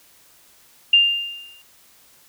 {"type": "tone with exponential decay", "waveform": "sine", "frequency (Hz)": 2799, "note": "F7", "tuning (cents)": 3, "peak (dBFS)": -8, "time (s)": [0.93, 1.62], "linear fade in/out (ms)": 5, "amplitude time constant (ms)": 150, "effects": ["white hiss -53 dBFS RMS until 2.28 s"]}